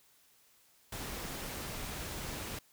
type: noise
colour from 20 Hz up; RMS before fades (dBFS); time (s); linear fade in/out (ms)
pink; -41; 0.92-2.59; 5
effects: white hiss -66 dBFS RMS until 2.72 s